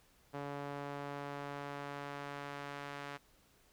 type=tone with band-pass filter sweep; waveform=sawtooth; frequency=142.5 Hz; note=C#3; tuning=48 cents sharp; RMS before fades=-44 dBFS; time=0.33-3.18 s; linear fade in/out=20 ms; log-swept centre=720 to 1600 Hz; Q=0.76; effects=pink hiss -68 dBFS RMS until 3.72 s